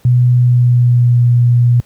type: tone with pitch glide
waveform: sine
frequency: 123.47 to 120.93 Hz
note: B2 to B2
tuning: 0 to -36 cents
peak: -6 dBFS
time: 0.05-1.8 s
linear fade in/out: 0 ms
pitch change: -36 cents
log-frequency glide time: 0.34-1.21 s
effects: pink hiss -50 dBFS RMS until 1.85 s + high-pass 60 Hz 12 dB/octave